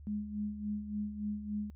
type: tone with tremolo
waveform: sine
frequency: 208.8 Hz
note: G#3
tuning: 10 cents sharp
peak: -32 dBFS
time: 0.07-1.7 s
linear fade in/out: 0 ms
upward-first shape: sine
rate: 3.5 Hz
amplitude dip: 65%
effects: added 73 Hz sine -48 dBFS peak until 1.75 s